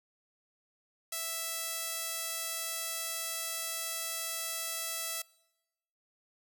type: tone with band-pass filter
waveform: sawtooth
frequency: 659.3 Hz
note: E5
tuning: in tune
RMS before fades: -37 dBFS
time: 1.12-5.22 s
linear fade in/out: 5 ms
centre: 12000 Hz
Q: 0.65
effects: noise-tail reverb RT60 1.0 s tail -24 dB re dry